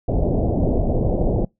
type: low-pass noise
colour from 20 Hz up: pink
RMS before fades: -19 dBFS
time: 0.08-1.45 s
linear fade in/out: 5 ms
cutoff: 700 Hz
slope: 48 dB/octave
effects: noise-tail reverb RT60 0.2 s tail -26 dB re dry